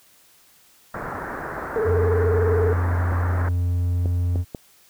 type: low-pass noise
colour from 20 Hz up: white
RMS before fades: -31 dBFS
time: 0.94-3.49 s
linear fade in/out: 5 ms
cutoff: 1700 Hz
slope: 48 dB/octave
type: tone with vibrato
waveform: sine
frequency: 440 Hz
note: A4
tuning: in tune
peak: -19 dBFS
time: 1.76-2.73 s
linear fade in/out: 0 ms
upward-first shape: triangle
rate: 20 Hz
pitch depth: 120 cents each way
type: tone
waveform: triangle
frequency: 88 Hz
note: F2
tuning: 14 cents sharp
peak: -17 dBFS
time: 1.84-4.45 s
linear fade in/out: 50 ms
type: clicks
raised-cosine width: 2 ms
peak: -16 dBFS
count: 4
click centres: 3.121 / 4.058 / 4.358 / 4.548 s
effects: white hiss -55 dBFS RMS until 4.89 s